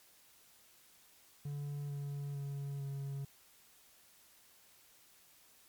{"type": "tone with pitch steps", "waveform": "triangle", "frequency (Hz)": [143.9, 142.08, 140.29, 138.52], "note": ["D3", "C#3", "C#3", "C#3"], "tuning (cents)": [-35, 43, 21, -1], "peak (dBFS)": -36, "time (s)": [1.45, 3.25], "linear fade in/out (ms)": 5, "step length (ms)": 450, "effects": ["white hiss -64 dBFS RMS until 5.68 s", "MP3 96 kbps"]}